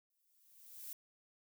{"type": "noise with exponential growth", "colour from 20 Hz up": "violet", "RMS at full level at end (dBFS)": -45, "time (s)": [0.1, 0.93], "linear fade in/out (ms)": 2, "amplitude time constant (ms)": 180, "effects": []}